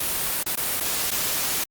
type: noise with dropouts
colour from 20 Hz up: white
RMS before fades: -25 dBFS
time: 0-1.64 s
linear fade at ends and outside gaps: 5 ms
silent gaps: 0.431-0.461 / 0.556-0.572 / 0.801-0.806 / 1.107-1.114 s
effects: Opus 32 kbps